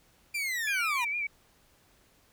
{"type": "linear sweep", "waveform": "40% pulse", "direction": "down", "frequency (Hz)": [2405, 914], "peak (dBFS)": -29, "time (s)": [0.34, 1.05], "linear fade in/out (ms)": 10}
{"type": "tone with vibrato", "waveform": "sine", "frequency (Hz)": 2349, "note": "D7", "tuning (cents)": 0, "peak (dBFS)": -29, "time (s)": [0.67, 1.27], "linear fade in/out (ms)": 5, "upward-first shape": "sine", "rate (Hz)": 6.5, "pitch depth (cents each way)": 62}
{"effects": ["pink hiss -64 dBFS RMS until 2.32 s"]}